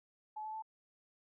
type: tone with pitch steps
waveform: sine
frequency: 858 / 867.5 / 877 Hz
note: A5 / A5 / A5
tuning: -44 / -25 / -6 cents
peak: -40 dBFS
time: 0.36-0.624 s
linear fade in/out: 10 ms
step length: 88 ms
effects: none